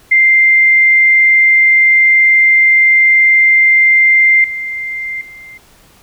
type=tone with level steps; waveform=sine; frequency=2093 Hz; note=C7; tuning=in tune; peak=-5 / -18 / -31 dBFS; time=0.11-5.58 s; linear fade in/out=10 ms; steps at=4.44 / 5.21 s; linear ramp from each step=2 ms; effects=pink hiss -46 dBFS RMS until 6.02 s